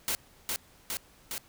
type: noise with echo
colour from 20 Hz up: white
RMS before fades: -30 dBFS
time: 0.08-0.15 s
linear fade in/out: 0 ms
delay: 410 ms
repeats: 3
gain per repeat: -2 dB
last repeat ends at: 1.38 s
effects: pink hiss -59 dBFS RMS until 1.48 s